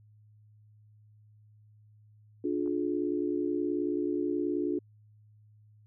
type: chord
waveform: sine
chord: D diminished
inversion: none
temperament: just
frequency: 293.7 / 352.4 / 422.9 Hz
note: D4 / F4 / Ab4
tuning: 0 / +16 / +31 cents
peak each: -31 / -31 / -36 dBFS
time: 2.44-4.79 s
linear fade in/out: 5 ms
type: clicks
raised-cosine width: 1 ms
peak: -41 / -39 dBFS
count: 2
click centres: 2.661 / 2.676 s
effects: added 106 Hz sine -56 dBFS peak until 5.86 s